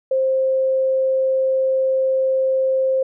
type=tone; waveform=sine; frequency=527 Hz; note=C5; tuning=12 cents sharp; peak=-15 dBFS; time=0.11-3.03 s; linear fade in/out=5 ms; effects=none